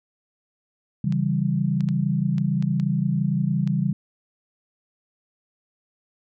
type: chord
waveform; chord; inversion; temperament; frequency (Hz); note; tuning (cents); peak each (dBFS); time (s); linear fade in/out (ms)
sine; C# diminished; none; equal; 138.59 / 164.81 / 196; C#3 / E3 / G3; 0 / 0 / 0; -24; 1.04-3.93; 5
type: clicks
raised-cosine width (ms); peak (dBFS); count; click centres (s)
0.2; -23; 7; 1.124 / 1.807 / 1.888 / 2.382 / 2.625 / 2.799 / 3.675
effects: none